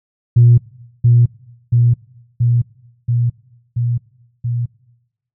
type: tone with echo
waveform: sine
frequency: 119.6 Hz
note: A#2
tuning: 45 cents sharp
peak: -4 dBFS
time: 0.36-0.58 s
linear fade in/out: 10 ms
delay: 680 ms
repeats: 6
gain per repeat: -2 dB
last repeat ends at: 4.66 s
effects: noise-tail reverb RT60 1.0 s tail -22 dB re dry + tanh soft clip ceiling -1 dBFS